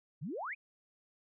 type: exponential sweep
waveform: sine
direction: up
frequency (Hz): 123.47 to 2589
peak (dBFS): -37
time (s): 0.21-0.55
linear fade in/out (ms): 20
effects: none